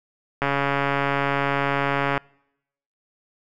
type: click train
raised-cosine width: 0.5 ms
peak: -7 dBFS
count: 247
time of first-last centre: 0.42-2.177 s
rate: 140 Hz
effects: noise-tail reverb RT60 0.8 s tail -26 dB re dry